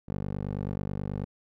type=tone with band-pass filter; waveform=15% pulse; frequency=49.27 Hz; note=G1; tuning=10 cents sharp; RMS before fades=-33 dBFS; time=0.08-1.25 s; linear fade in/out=10 ms; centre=230 Hz; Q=0.68; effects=none